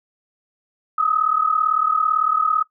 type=tone pair together; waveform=sine; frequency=1244.5 / 1282.4 Hz; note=D#6 / E6; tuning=0 / -48 cents; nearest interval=minor second; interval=52 cents; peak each=-19 dBFS; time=0.98-2.63 s; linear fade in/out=5 ms; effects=noise-tail reverb RT60 0.1 s tail -18 dB re dry